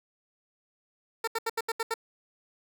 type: tone bursts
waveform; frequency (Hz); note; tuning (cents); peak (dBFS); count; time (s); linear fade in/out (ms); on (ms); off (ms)
15% pulse; 453.4; A#4; -48; -21; 7; 1.24-1.941; 5; 35; 76
effects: none